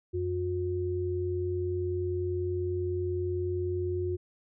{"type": "tone pair together", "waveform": "sine", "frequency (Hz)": [90.4, 360.1], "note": ["F#2", "F#4"], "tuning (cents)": [-40, -47], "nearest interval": "2 octaves", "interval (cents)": 2393, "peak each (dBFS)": [-32, -30], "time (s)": [0.13, 4.17], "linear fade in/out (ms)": 20, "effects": []}